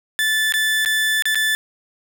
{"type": "tone with dropouts", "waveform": "30% pulse", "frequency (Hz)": 1750, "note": "A6", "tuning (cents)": -10, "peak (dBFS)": -14, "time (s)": [0.19, 1.55], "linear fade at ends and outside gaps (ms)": 0, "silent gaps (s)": [[0.523, 0.539], [0.849, 0.859], [1.223, 1.255], [1.347, 1.355]], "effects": []}